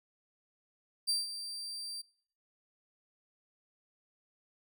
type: tone with ADSR envelope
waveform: 35% pulse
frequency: 4699 Hz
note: D8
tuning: in tune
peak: -26 dBFS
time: 1.07-2.02 s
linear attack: 23 ms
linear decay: 170 ms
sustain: -12 dB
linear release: 14 ms
effects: noise-tail reverb RT60 0.6 s tail -23 dB re dry